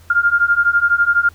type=beating tone pair; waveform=sine; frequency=1398 / 1410 Hz; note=F6 / F6; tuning=+1 / +16 cents; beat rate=12 Hz; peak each=-15 / -14 dBFS; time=0.1-1.29 s; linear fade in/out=5 ms; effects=added 84 Hz sine -43 dBFS peak until 1.34 s + pink hiss -50 dBFS RMS until 1.34 s